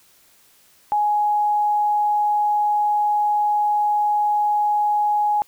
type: tone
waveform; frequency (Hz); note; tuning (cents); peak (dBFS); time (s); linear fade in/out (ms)
sine; 835; G#5; +9; -16; 0.92-5.42; 0
effects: white hiss -55 dBFS RMS until 5.47 s